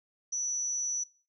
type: tone with amplitude modulation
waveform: sine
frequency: 5920 Hz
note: F#8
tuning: in tune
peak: -27 dBFS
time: 0.32-1.04 s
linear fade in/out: 10 ms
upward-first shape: sine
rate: 263 Hz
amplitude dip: 55%
effects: noise-tail reverb RT60 0.4 s tail -22 dB re dry